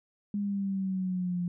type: exponential sweep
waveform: sine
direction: down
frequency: 205.2 to 174.61 Hz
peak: -28 dBFS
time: 0.34-1.48 s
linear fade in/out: 2 ms
effects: none